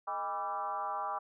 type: tone with frequency modulation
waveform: sine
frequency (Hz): 987.8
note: B5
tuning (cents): 0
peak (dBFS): -33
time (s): 0.07-1.19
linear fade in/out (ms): 10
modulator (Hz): 182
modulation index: 1.6
effects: none